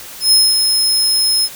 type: tone with ADSR envelope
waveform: sawtooth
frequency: 5160 Hz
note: E8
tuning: 38 cents flat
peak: -4 dBFS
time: 0.2-1.49 s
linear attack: 120 ms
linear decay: 220 ms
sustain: -5 dB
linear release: 51 ms
effects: white hiss -33 dBFS RMS until 1.55 s